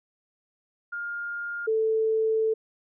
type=tone pair in turn; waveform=sine; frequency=1411 / 441.5 Hz; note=F6 / A4; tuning=+17 / +6 cents; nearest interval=octave + minor sixth; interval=2011 cents; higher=first; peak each=-30 / -21 dBFS; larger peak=second; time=0.92-1.67 / 1.67-2.54 s; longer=second; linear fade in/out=10 ms; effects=none